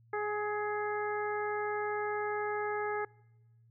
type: harmonic tone with a mistuned harmonic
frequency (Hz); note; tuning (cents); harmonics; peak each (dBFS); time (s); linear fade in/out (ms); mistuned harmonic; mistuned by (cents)
417.8; G#4; +10; 1 / 2 / 3 / 4 / 5; -34 / -37 / -40 / -41 / -45; 0.13-3.05; 5; 3; +17
effects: noise-tail reverb RT60 1.0 s tail -25 dB re dry + added 115 Hz sine -60 dBFS peak until 3.7 s